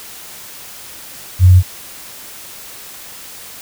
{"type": "tone", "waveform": "sine", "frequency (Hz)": 91.4, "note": "F#2", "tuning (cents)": -21, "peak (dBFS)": -3, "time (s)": [1.39, 1.63], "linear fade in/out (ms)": 50, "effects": ["white hiss -34 dBFS RMS until 3.61 s"]}